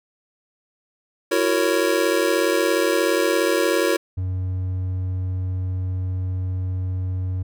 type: chord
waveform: square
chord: F# dominant seventh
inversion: third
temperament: just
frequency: 333 / 370 / 462.5 / 555 Hz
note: E4 / F#4 / A#4 / C#5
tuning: +18 / 0 / -14 / +2 cents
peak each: -24 dBFS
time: 1.31-3.97 s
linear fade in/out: 10 ms
type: tone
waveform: triangle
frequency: 92.5 Hz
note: F#2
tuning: in tune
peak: -20 dBFS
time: 4.17-7.43 s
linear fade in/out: 10 ms
effects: none